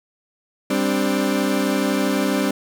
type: chord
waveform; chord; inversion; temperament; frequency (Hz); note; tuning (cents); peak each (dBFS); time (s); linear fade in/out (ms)
30% pulse; G suspended fourth; none; equal with one note detuned; 197.82 / 261.6 / 293.7; G3 / C4 / D4; +16 / 0 / 0; -20; 0.7-2.51; 5
effects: none